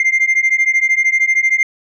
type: beating tone pair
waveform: sine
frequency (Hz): 2093 / 2106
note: C7 / C7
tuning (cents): 0 / +11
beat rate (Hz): 13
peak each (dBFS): -12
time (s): 0-1.63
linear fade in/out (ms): 2
effects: tanh soft clip ceiling -8 dBFS